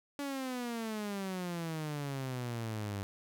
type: exponential sweep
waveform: sawtooth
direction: down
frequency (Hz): 287 to 98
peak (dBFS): -32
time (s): 0.19-3.03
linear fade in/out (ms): 0
effects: none